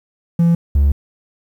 triangle tone pair in turn, 169.3 / 71.03 Hz, E3 / C#2, +46 / +43 cents, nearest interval octave + minor third, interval 1503 cents, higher first, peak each -7 dBFS, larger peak neither, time 0.39-0.55 / 0.75-0.92 s, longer second, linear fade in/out 5 ms, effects tanh soft clip ceiling -3 dBFS + 8-bit

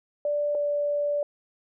sine tone pair in turn, 586 / 582.3 Hz, D5 / D5, -4 / -15 cents, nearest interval unison, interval 11 cents, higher first, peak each -23 dBFS, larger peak neither, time 0.25-0.55 / 0.55-1.23 s, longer second, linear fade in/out 2 ms, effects none

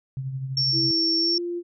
sine tone with tremolo, 133 Hz, C3, 29 cents sharp, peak -25 dBFS, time 0.17-0.91 s, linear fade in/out 0 ms, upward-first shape triangle, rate 12 Hz, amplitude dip 55%
sine tone, 5460 Hz, F8, 40 cents flat, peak -20 dBFS, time 0.57-1.38 s, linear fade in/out 2 ms
sine tone with pitch glide, 329.6 to 347.6 Hz, E4 to F4, 0 to -8 cents, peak -26 dBFS, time 0.72-1.63 s, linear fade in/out 50 ms, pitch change +92 cents, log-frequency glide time 1.18-1.39 s
effects none

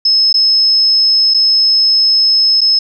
sine tone with dropouts, 5190 Hz, E8, 28 cents flat, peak -7 dBFS, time 0.05-2.79 s, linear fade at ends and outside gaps 5 ms, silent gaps 0.328-0.341 / 1.339-1.344 / 2.608-2.614 s, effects none

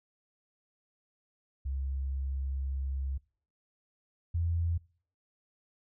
sine tone pair in turn, 67.5 / 84.29 Hz, C#2 / E2, -45 / +39 cents, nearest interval major third, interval 384 cents, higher second, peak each -31 / -27 dBFS, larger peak second, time 1.65-3.18 / 4.34-4.78 s, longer first, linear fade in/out 10 ms, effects noise-tail reverb RT60 0.5 s tail -24 dB re dry

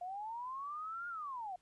sine linear two-way sweep, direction up then down, 698.5 to 1429 to 698.5 Hz, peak -40 dBFS, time 0.01-1.56 s, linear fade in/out 5 ms, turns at 1.08 s, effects pink hiss -75 dBFS RMS until 1.61 s + resampled to 24000 Hz

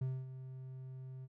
triangle tone with ADSR envelope, 130.4 Hz, C3, 5 cents flat, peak -31 dBFS, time 0.01-1.28 s, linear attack 7 ms, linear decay 240 ms, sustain -12 dB, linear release 41 ms, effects none

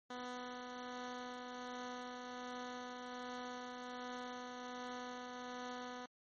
10% pulse tone with tremolo, 248.3 Hz, B3, 9 cents sharp, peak -35 dBFS, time 0.1-6.06 s, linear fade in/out 5 ms, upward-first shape triangle, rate 1.3 Hz, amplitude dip 30%, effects low-pass 6000 Hz 12 dB/octave + MP3 32 kbps

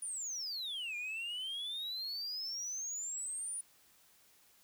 sine exponential two-way sweep, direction down then up, 9710 to 2390 to 9710 Hz, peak -35 dBFS, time 0.02-3.61 s, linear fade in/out 5 ms, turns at 0.96 s, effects tanh soft clip ceiling -37 dBFS + white hiss -66 dBFS RMS until 4.63 s

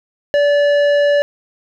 sine tone with tanh clipping, 578 Hz, D5, 28 cents flat, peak -12 dBFS, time 0.34-1.22 s, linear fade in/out 0 ms, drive 12 dB, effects none

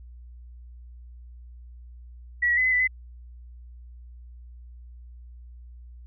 sine tone with pitch steps, 1935 / 1920 / 2019 / 2031 / 1985 / 2029 Hz, B6 / B6 / B6 / B6 / B6 / B6, -36 / -49 / +38 / +48 / +8 / +46 cents, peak -19 dBFS, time 2.42-2.876 s, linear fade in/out 10 ms, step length 76 ms, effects added 60 Hz sine -42 dBFS peak until 6.06 s

